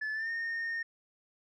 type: tone with pitch glide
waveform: sine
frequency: 1732 to 1835 Hz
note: A6 to A#6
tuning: -28 to -28 cents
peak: -30 dBFS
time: 0.01-0.83 s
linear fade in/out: 10 ms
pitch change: +100 cents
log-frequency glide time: 0.13-0.3 s
effects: tanh soft clip ceiling -31 dBFS